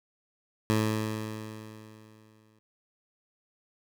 15% pulse tone with exponential decay, 108.8 Hz, A2, 19 cents flat, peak -16 dBFS, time 0.7-2.59 s, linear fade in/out 0 ms, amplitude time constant 410 ms, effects none

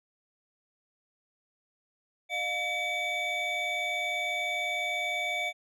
triangle tone cluster, 611 / 711 / 2273 / 3546 Hz, D#5 / F5 / C#7 / A7, -32 / +31 / +43 / +13 cents, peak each -38 / -34 / -29 / -36 dBFS, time 2.29-5.53 s, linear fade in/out 50 ms, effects none

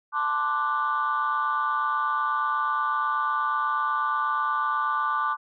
sine chord, D dominant seventh, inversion second, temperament equal, 880 / 1046.5 / 1174.7 / 1480 Hz, A5 / C6 / D6 / F#6, 0 / 0 / 0 / 0 cents, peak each -30 / -30 / -24 / -30 dBFS, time 0.12-5.37 s, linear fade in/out 50 ms, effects tanh soft clip ceiling -16 dBFS

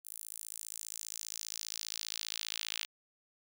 sawtooth tone with high-pass filter sweep, 55 Hz, A1, in tune, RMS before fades -42 dBFS, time 0.04-2.86 s, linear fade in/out 20 ms, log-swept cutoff 11000 to 3000 Hz, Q 1.7, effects none

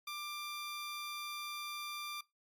15% pulse tone, 1186 Hz, D6, 17 cents sharp, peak -34 dBFS, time 0.07-2.21 s, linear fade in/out 5 ms, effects noise-tail reverb RT60 0.2 s tail -22 dB re dry + MP3 96 kbps

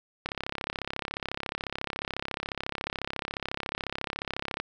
click train, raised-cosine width 0.3 ms, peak -15 dBFS, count 149, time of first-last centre 0.26-4.6 s, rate 34.1 Hz, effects none

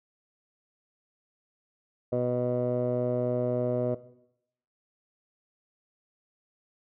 15% pulse tone with low-pass filter, 123.47 Hz, B2, in tune, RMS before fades -27 dBFS, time 2.12-3.95 s, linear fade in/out 10 ms, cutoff 600 Hz, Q 5.7, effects noise-tail reverb RT60 0.8 s tail -17 dB re dry

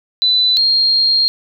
sine tone pair in turn, 3995 / 4223 Hz, B7 / C8, +19 / +15 cents, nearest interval minor second, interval 96 cents, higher second, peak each -10 dBFS, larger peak neither, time 0.22-0.57 / 0.57-1.28 s, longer second, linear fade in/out 0 ms, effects none

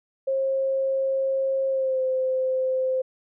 sine tone with pitch glide, 536 to 519.2 Hz, C5 to C5, +42 to -13 cents, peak -21 dBFS, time 0.27-3.02 s, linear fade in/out 10 ms, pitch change -55 cents, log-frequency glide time 1.69-2.01 s, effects none

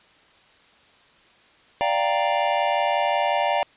square chord, G minor seventh, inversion second, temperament equal, 587.3 / 698.5 / 784 / 932.3 Hz, D5 / F5 / G5 / Bb5, 0 / 0 / 0 / 0 cents, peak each -26 dBFS, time 1.81-3.63 s, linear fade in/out 0 ms, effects white hiss -55 dBFS RMS until 3.76 s + resampled to 8000 Hz

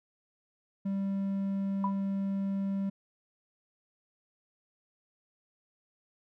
triangle tone, 196 Hz, G3, in tune, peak -27 dBFS, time 0.85-2.9 s, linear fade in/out 10 ms
sine tone with exponential decay, 987.8 Hz, B5, in tune, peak -26 dBFS, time 1.84-2.02 s, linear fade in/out 2 ms, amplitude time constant 39 ms
effects none

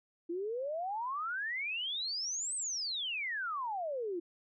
sine exponential two-way sweep, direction up then down, 329.6 to 8460 to 329.6 Hz, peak -34 dBFS, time 0.29-4.2 s, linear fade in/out 10 ms, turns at 2.55 s, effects none

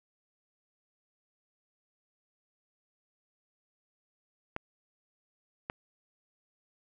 clicks, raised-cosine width 0.5 ms, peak -19 dBFS, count 2, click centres 4.564 / 5.699 s, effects none

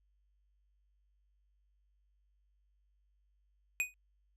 square tone with exponential decay, 2489 Hz, D#7, in tune, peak -27 dBFS, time 3.8-3.94 s, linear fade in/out 0 ms, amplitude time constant 30 ms, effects added 50 Hz sine -70 dBFS peak until 4.36 s + low-pass 12000 Hz 12 dB/octave

